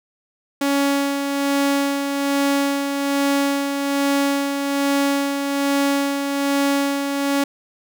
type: tone with tremolo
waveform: sawtooth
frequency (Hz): 280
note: C#4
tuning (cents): +18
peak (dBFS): -12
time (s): 0.61-7.44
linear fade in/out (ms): 5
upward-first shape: sine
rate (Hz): 1.2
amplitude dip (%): 45
effects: none